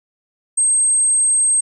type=tone; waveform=sine; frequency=8390 Hz; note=C9; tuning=4 cents sharp; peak=-12 dBFS; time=0.57-1.61 s; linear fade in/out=10 ms; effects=none